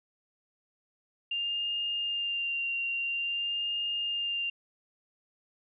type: tone with vibrato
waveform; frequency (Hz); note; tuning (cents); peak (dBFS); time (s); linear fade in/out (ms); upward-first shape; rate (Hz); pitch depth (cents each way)
sine; 2794; F7; 0; -29; 1.31-4.5; 5; sine; 0.49; 19
effects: none

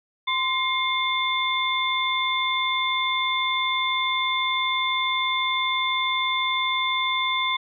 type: tone cluster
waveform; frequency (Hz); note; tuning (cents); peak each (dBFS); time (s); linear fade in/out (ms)
sine; 1038 / 2133 / 3534; C6 / C7 / A7; -14 / +33 / +7; -25 / -26 / -26; 0.27-7.57; 10
effects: none

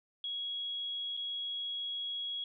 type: tone with dropouts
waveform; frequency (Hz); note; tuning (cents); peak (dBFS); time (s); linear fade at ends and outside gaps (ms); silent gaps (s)
sine; 3322; G#7; 0; -35; 0.24-2.44; 2; 1.168-1.173
effects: none

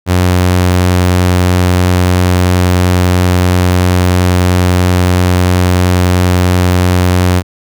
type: tone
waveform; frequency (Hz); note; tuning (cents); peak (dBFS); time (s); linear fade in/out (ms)
sawtooth; 90.3; F#2; -42; -3; 0.06-7.43; 50
effects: none

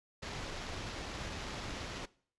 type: noise with sample-and-hold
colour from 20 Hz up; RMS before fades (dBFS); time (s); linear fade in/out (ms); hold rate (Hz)
pink; -42; 0.22-2.06; 10; 8820
effects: noise-tail reverb RT60 0.5 s tail -21 dB re dry + resampled to 22050 Hz

